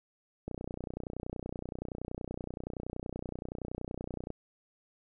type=click train; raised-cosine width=2 ms; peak=-24 dBFS; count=118; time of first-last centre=0.48-4.304 s; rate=30.6 Hz; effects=none